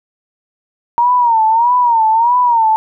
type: tone with vibrato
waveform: sine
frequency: 932.3 Hz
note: A#5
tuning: in tune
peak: -8 dBFS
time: 0.98-2.76 s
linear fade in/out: 0 ms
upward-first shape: sine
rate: 1.6 Hz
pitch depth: 110 cents each way
effects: none